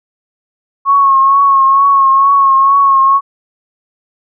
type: tone with vibrato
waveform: sine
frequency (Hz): 1096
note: C#6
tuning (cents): -20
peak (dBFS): -5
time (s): 0.85-3.21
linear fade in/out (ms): 50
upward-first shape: triangle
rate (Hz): 2.2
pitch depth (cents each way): 41
effects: none